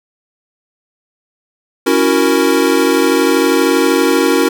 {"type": "chord", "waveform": "square", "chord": "F# dominant seventh", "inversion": "second", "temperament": "equal", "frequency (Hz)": [277.2, 329.6, 370, 466.2], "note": ["C#4", "E4", "F#4", "A#4"], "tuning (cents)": [0, 0, 0, 0], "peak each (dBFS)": -16, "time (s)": [1.86, 4.49], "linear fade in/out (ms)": 10, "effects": []}